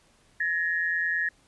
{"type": "tone pair together", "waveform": "sine", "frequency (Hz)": [1695.6, 1864.7], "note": ["G#6", "A#6"], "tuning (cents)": [35, 0], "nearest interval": "major second", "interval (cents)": 165, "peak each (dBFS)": -27, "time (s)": [0.4, 1.29], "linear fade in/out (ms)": 5, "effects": ["pink hiss -62 dBFS RMS until 1.47 s", "resampled to 24000 Hz"]}